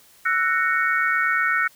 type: chord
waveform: sine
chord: F# dominant seventh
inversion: third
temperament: just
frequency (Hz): 1332 / 1480 / 1850 / 2220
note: E6 / F#6 / A#6 / C#7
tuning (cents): +18 / 0 / -14 / +2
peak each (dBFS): -24 / -22 / -24 / -26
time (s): 0.25-1.68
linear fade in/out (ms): 10
effects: white hiss -53 dBFS RMS until 1.75 s